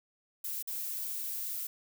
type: noise with dropouts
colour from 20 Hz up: violet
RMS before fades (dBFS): -37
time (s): 0.44-1.67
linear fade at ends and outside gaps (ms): 5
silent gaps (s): 0.626-0.674
effects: none